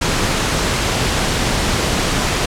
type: noise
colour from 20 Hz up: pink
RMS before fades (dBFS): -17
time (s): 0.01-2.46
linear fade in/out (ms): 10
effects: low-pass 8000 Hz 12 dB/octave